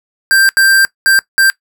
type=tone bursts at uneven times; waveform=square; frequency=1577 Hz; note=G6; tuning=10 cents sharp; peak=-7 dBFS; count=4; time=0.31-0.49 / 0.57-0.85 / 1.06-1.19 / 1.38-1.5 s; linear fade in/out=0 ms; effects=noise-tail reverb RT60 0.1 s tail -19 dB re dry